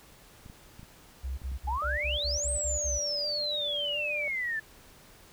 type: clicks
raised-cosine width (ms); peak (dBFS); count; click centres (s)
5; -35; 6; 0.461 / 0.499 / 0.795 / 0.831 / 1.418 / 1.517
type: tone bursts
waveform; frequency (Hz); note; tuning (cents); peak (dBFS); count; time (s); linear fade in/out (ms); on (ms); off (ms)
sine; 65.41; C2; 0; -31; 9; 1.23-2.988; 20; 150; 51
type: exponential two-way sweep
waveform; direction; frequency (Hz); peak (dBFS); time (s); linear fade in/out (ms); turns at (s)
sine; up then down; 810 to 8400 to 1733; -29; 1.67-4.6; 10; 2.5
type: tone with vibrato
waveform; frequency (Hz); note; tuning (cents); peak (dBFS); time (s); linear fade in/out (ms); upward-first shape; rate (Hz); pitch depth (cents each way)
sine; 587.3; D5; 0; -36; 1.82-4.28; 0; square; 1.4; 15
effects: pink hiss -55 dBFS RMS until 5.32 s